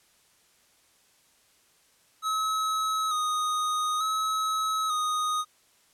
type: tone with vibrato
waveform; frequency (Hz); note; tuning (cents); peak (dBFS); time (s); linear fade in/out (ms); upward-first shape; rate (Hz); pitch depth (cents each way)
square; 1264; D#6; +27; -26; 2.22-5.45; 50; square; 0.56; 30
effects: white hiss -63 dBFS RMS until 5.93 s + low-pass 11000 Hz 12 dB/octave